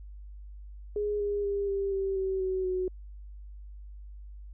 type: tone with pitch steps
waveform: sine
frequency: 415.3 / 408.4 / 401.6 / 394.9 / 388.4 / 381.9 / 375.6 / 369.3 Hz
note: G#4 / G#4 / G4 / G4 / G4 / G4 / F#4 / F#4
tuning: 0 / -29 / +42 / +13 / -16 / -45 / +26 / -3 cents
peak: -27 dBFS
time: 0.96-2.88 s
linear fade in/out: 2 ms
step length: 240 ms
effects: added 50 Hz sine -42 dBFS peak until 4.53 s